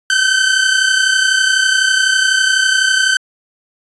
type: tone pair together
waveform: sawtooth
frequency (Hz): 1521 / 1553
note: F#6 / G6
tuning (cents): +47 / -17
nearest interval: unison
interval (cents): 36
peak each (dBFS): -10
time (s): 0.1-3.17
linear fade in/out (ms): 2
effects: resampled to 22050 Hz